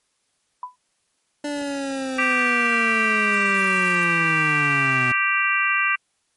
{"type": "tone with exponential decay", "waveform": "sine", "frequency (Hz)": 997, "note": "B5", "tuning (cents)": 16, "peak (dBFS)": -24, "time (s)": [0.63, 0.76], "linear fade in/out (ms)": 2, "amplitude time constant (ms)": 28}
{"type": "linear sweep", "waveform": "25% pulse", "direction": "down", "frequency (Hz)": [293.7, 123.47], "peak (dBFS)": -21, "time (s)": [1.44, 5.12], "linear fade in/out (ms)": 5}
{"type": "harmonic tone", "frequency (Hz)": 392, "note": "G4", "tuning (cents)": 0, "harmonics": [3, 4, 5, 6, 7], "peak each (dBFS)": [-24, -24, -24, -24, -24], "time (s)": [2.18, 5.96], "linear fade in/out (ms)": 10}
{"type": "noise", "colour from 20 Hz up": "violet", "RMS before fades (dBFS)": -34, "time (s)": [3.33, 4.04], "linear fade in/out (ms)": 5}
{"effects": ["white hiss -69 dBFS RMS until 6.36 s", "MP3 48 kbps"]}